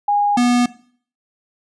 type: tone pair in turn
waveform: sine / square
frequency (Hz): 820 / 243.8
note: G#5 / B3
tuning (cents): -22 / -22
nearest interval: octave + major sixth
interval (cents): 2100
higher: first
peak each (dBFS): -13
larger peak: neither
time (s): 0.08-0.37 / 0.37-0.66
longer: neither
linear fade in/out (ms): 5
effects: noise-tail reverb RT60 0.5 s tail -18 dB re dry + resampled to 22050 Hz